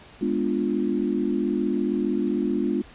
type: chord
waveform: sine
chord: G# diminished seventh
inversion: none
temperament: equal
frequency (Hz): 207.7 / 246.9 / 293.7 / 349.2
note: G#3 / B3 / D4 / F4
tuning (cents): 0 / 0 / 0 / 0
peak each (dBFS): -27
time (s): 0.21-2.82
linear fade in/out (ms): 10
effects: pink hiss -48 dBFS RMS until 2.94 s + resampled to 8000 Hz

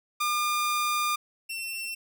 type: tone pair in turn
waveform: sawtooth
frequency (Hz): 1206 / 2702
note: D6 / E7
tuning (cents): +46 / +42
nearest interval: octave + major second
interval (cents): 1396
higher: second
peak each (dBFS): -21 / -29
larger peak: first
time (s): 0.2-1.16 / 1.49-1.95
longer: first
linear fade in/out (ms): 10
effects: none

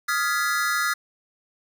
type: chord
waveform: square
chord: F half-diminished seventh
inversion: third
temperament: equal with one note detuned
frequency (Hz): 1244.5 / 1396.9 / 1686.4 / 1975.5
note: Eb6 / F6 / Ab6 / Cb7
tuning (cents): 0 / 0 / +26 / 0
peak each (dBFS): -28 / -27 / -28 / -30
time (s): 0.08-0.94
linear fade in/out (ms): 10
effects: none

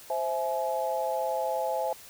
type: chord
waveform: sine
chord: C augmented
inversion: none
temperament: equal with one note detuned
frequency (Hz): 523.3 / 659.3 / 846.6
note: C5 / E5 / G#5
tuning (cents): 0 / 0 / +33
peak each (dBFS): -31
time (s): 0.1-1.93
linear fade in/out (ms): 2
effects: white hiss -49 dBFS RMS until 2.09 s

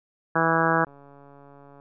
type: harmonic tone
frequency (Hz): 163.9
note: E3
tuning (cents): -10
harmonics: 1 / 2 / 3 / 4 / 5 / 6 / 7 / 8 / 9 / 10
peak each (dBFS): -28 / -28 / -28 / -28 / -28 / -28 / -28 / -28 / -28 / -28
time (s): 0.35-0.85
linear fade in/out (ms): 10
type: click train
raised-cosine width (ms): 1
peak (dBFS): -36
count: 132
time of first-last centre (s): 0.87-1.799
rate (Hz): 141
effects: none

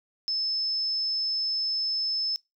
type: tone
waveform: sine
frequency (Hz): 5240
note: E8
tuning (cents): -11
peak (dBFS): -25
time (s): 0.28-2.36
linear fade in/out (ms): 0
effects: noise-tail reverb RT60 0.2 s tail -21 dB re dry

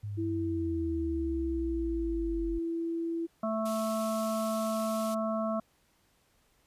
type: exponential sweep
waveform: sine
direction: down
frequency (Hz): 105.1 to 46.51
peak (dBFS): -34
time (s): 0.03-2.59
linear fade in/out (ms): 10
type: tone with pitch glide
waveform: sine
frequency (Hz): 329.6 to 333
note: E4 to E4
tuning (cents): 0 to +18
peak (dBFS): -30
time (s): 0.17-3.27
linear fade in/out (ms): 20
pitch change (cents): +18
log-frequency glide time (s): 0.98-2.23
type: harmonic tone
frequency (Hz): 220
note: A3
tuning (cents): 0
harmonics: 1 / 3 / 5 / 6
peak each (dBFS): -32 / -32 / -38 / -40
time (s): 3.43-5.6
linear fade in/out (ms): 5
type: band-pass noise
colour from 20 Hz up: white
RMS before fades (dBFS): -46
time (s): 3.65-5.15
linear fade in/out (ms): 10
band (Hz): 2300 to 13000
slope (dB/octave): 24
effects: pink hiss -69 dBFS RMS until 6.66 s + resampled to 32000 Hz

